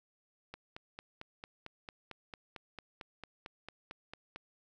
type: click train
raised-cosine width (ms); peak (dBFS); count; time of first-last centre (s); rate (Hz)
0.3; -28; 18; 0.54-4.36; 4.45
effects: none